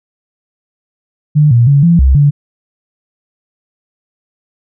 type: tone with pitch steps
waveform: sine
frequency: 149.9 / 118.7 / 141.2 / 169.9 / 66.2 / 144.1 Hz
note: D3 / A#2 / C#3 / F3 / C2 / D3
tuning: +36 / +32 / +32 / -47 / +21 / -33 cents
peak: -4 dBFS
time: 1.35-2.31 s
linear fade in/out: 20 ms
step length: 160 ms
effects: none